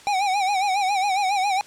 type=tone with vibrato; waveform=square; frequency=784 Hz; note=G5; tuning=in tune; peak=-20 dBFS; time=0.07-1.61 s; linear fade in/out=0 ms; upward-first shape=sine; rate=7.3 Hz; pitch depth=100 cents each way; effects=white hiss -46 dBFS RMS until 1.66 s + low-pass 7000 Hz 12 dB/octave